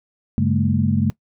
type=tone cluster; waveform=sine; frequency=96.7 / 140 / 205.8 / 227.3 Hz; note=G2 / C#3 / G#3 / A#3; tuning=-23 / +18 / -16 / -43 cents; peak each=-21 dBFS; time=0.38-1.1 s; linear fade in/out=0 ms; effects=noise-tail reverb RT60 0.1 s tail -20 dB re dry